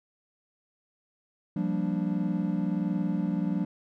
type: chord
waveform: triangle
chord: G minor seventh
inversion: third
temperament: equal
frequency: 174.61 / 196 / 233.1 / 293.7 Hz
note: F3 / G3 / Bb3 / D4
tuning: 0 / 0 / 0 / 0 cents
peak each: -28 / -28 / -33 / -31 dBFS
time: 1.56-3.65 s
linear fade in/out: 5 ms
effects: none